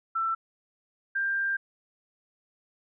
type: tone pair in turn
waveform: sine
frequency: 1336 / 1588.8 Hz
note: E6 / G6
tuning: +23 / +23 cents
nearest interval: minor third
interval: 300 cents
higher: second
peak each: -25 dBFS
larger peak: neither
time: 0.15-0.35 / 1.15-1.57 s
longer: second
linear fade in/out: 10 ms
effects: none